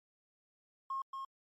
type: tone with echo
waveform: triangle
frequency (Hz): 1077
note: C6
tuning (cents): +50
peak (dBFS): -31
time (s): 0.9-1.02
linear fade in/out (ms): 5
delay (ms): 230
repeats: 1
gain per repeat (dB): -6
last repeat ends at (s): 1.25
effects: tanh soft clip ceiling -33 dBFS + MP3 64 kbps